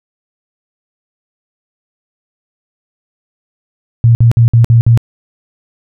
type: tone bursts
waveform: sine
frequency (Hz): 116.54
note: A#2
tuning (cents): 0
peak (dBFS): -3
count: 6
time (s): 4.04-4.975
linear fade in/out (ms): 0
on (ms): 110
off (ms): 55
effects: none